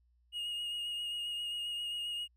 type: tone with vibrato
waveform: triangle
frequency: 2866 Hz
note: F7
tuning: 44 cents sharp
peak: -34 dBFS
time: 0.32-2.28 s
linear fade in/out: 50 ms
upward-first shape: sine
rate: 7.5 Hz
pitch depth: 18 cents each way
effects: added 60 Hz sine -67 dBFS peak until 2.36 s